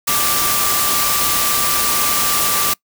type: tone in noise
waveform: sine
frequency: 1174.7 Hz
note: D6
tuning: in tune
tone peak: -22 dBFS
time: 0.07-2.74 s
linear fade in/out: 10 ms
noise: white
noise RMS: -17 dBFS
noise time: 0.07-2.74 s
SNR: -8 dB
effects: noise-tail reverb RT60 0.1 s tail -24 dB re dry